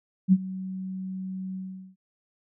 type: tone with ADSR envelope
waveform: sine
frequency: 188.1 Hz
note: F#3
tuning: 29 cents sharp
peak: -12 dBFS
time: 0.28-1.96 s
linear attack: 44 ms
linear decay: 46 ms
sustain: -19 dB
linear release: 410 ms
effects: none